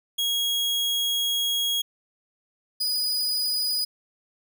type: tone pair in turn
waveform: 40% pulse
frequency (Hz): 3300 / 4944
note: G#7 / D#8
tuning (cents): -12 / -12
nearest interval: perfect fifth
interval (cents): 700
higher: second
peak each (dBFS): -22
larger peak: neither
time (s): 0.18-1.82 / 2.8-3.85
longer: first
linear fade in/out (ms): 10
effects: none